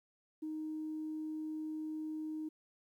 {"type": "tone", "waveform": "sine", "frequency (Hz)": 311.1, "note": "D#4", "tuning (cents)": 0, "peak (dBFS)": -37, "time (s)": [0.42, 2.49], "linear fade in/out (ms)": 10, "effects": ["tanh soft clip ceiling -33 dBFS", "12-bit"]}